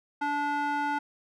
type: tone with band-pass filter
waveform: square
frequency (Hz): 290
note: D4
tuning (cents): -22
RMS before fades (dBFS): -29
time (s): 0.21-0.99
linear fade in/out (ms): 10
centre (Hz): 1100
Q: 3.2
effects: none